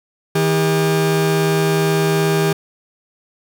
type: tone pair together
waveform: 40% pulse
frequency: 159.5 / 401.9 Hz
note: D#3 / G4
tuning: +43 / +43 cents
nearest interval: octave + major third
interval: 1600 cents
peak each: -16 dBFS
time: 0.35-2.53 s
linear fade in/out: 5 ms
effects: none